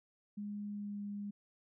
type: tone with pitch glide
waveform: sine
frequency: 206 to 203.8 Hz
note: G#3 to G#3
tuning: -14 to -32 cents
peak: -39 dBFS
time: 0.37-1.31 s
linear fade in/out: 10 ms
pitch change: -18 cents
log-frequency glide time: 0.69-1.01 s
effects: none